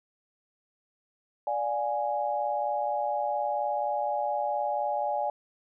sine chord, D diminished, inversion none, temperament equal with one note detuned, 587.3 / 711.5 / 830.6 Hz, D5 / F5 / Ab5, 0 / +32 / 0 cents, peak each -31 / -33 / -29 dBFS, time 1.47-5.3 s, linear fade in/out 2 ms, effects none

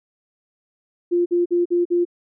sine tone bursts, 349.2 Hz, F4, in tune, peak -15 dBFS, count 5, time 1.11-2.052 s, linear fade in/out 20 ms, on 150 ms, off 48 ms, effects none

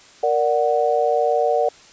sine chord, Bb augmented, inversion none, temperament equal, 466.2 / 587.3 / 740 Hz, Bb4 / D5 / F#5, 0 / 0 / 0 cents, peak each -20 dBFS, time 0.23-1.69 s, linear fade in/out 5 ms, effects white hiss -47 dBFS RMS until 1.92 s + resampled to 16000 Hz

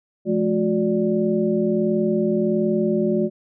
sine tone cluster, 173.1 / 214.5 / 363.8 / 584 Hz, F3 / A3 / F#4 / D5, -15 / -44 / -29 / -10 cents, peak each -27 / -21 / -21 / -26 dBFS, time 0.25-3.3 s, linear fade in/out 50 ms, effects none

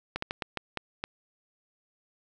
slowing click train, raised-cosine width 0.3 ms, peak -15 dBFS, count 7, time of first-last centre 0.16-1.039 s, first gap 64 ms, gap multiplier 1.33, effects none

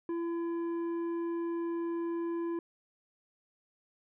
sine tone with tanh clipping, 337.6 Hz, E4, 41 cents sharp, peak -33 dBFS, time 0.09-2.59 s, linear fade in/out 2 ms, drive 8 dB, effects none

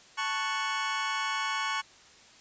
25% pulse chord, F# minor, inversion first, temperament equal, 880 / 1108.7 / 1480 Hz, A5 / C#6 / F#6, 0 / 0 / 0 cents, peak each -31 / -28 / -31 dBFS, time 0.17-1.82 s, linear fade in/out 20 ms, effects white hiss -55 dBFS RMS until 2.4 s + resampled to 16000 Hz

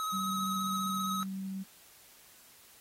square tone with vibrato, 1274 Hz, D#6, 41 cents sharp, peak -33 dBFS, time 0-1.23 s, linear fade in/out 0 ms, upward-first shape square, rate 15 Hz, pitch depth 14 cents each way
sine tone, 192 Hz, G3, 36 cents flat, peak -35 dBFS, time 0.12-1.64 s, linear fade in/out 20 ms
effects white hiss -58 dBFS RMS until 2.8 s + AAC 48 kbps

